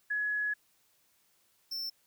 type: tone pair in turn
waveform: sine / square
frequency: 1688 / 5371 Hz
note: G#6 / E8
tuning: +28 / +32 cents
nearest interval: octave + minor sixth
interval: 2004 cents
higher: second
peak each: -29 / -35 dBFS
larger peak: first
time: 0.1-0.54 / 1.71-1.9 s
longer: first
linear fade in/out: 10 ms
effects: white hiss -70 dBFS RMS until 2.06 s